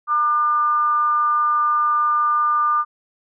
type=tone with frequency modulation; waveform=sine; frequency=1201 Hz; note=D6; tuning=38 cents sharp; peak=-15 dBFS; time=0.07-2.85 s; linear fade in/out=50 ms; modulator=273 Hz; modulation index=0.33; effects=none